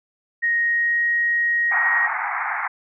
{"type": "tone with pitch glide", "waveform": "sine", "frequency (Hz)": [1871, 1882.9], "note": ["A#6", "A#6"], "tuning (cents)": [6, 17], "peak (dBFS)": -17, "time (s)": [0.42, 2.08], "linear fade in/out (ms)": 20, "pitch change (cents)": 11, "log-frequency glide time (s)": [0.6, 1.05]}
{"type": "band-pass noise", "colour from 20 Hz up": "pink", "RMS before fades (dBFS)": -25, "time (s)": [1.71, 2.68], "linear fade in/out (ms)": 10, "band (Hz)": [740, 2200], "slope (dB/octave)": 96}
{"effects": []}